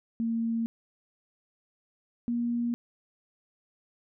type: tone pair in turn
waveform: sine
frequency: 228.9 / 237.5 Hz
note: A#3 / A#3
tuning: -31 / +33 cents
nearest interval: minor second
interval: 64 cents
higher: second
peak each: -26 dBFS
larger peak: neither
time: 0.2-0.66 / 2.28-2.74 s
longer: neither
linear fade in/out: 0 ms
effects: none